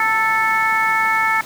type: harmonic tone with a mistuned harmonic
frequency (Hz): 440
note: A4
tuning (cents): 0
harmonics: 2 / 3 / 4 / 5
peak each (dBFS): -20 / -20 / -20 / -20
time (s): 0-1.41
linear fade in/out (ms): 2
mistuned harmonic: 2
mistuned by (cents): +22
effects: pink hiss -35 dBFS RMS until 1.45 s + high-pass 150 Hz 12 dB/octave